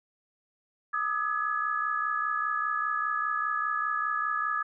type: tone cluster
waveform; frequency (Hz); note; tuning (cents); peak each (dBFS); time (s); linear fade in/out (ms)
sine; 1216 / 1281 / 1689; D#6 / E6 / G#6; -40 / -50 / +29; -31; 0.93-4.63; 10
effects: none